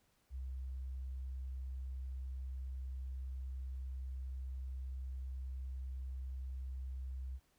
sine tone, 65 Hz, C2, 11 cents flat, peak -40 dBFS, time 0.3-7.4 s, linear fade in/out 50 ms, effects pink hiss -75 dBFS RMS until 7.58 s

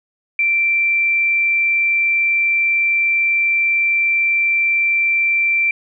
sine tone, 2349 Hz, D7, in tune, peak -13 dBFS, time 0.39-5.71 s, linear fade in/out 2 ms, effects none

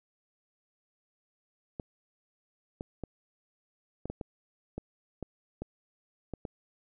clicks, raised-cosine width 2 ms, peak -23 dBFS, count 11, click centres 1.798 / 2.809 / 3.037 / 4.056 / 4.1 / 4.212 / 4.78 / 5.227 / 5.62 / 6.337 / 6.452 s, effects none

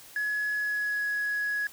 sine tone with pitch glide, 1692 to 1675.5 Hz, G#6 to G#6, +32 to +15 cents, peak -25 dBFS, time 0.16-1.67 s, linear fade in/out 2 ms, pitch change -17 cents, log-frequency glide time 0.55-1.03 s, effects tanh soft clip ceiling -24 dBFS + white hiss -50 dBFS RMS until 1.72 s

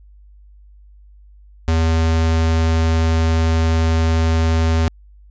square tone, 81.3 Hz, E2, 23 cents flat, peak -14 dBFS, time 1.68-4.88 s, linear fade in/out 0 ms, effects added 50 Hz sine -42 dBFS peak until 5.3 s + resampled to 16000 Hz

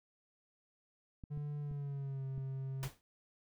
clicks, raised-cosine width 5 ms, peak -35 dBFS, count 4, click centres 1.238 / 1.375 / 1.714 / 2.379 s
triangle tone with pitch glide, 146.83 to 133.87 Hz, D3 to C3, 0 to +40 cents, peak -36 dBFS, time 1.3-2.89 s, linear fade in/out 20 ms, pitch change -160 cents, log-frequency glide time 1.59-2.25 s
pink noise with exponential decay, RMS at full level -40 dBFS, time 2.83-3.01 s, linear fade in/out 0 ms, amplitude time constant 38 ms
effects none

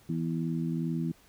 harmonic tone, 82.3 Hz, E2, 2 cents flat, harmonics 2 / 3 / 4, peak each -30 / -34 / -37 dBFS, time 0.09-1.12 s, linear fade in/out 5 ms, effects pink hiss -60 dBFS RMS until 1.28 s

